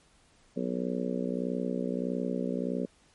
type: harmonic tone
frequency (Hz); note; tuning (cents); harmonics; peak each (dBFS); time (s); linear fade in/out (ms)
61.6; B1; -4; 3 / 4 / 5 / 6 / 7 / 8 / 9; -34 / -33 / -40 / -40 / -37 / -39 / -39; 0.56-2.86; 10
effects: pink hiss -63 dBFS RMS until 3.14 s + MP3 48 kbps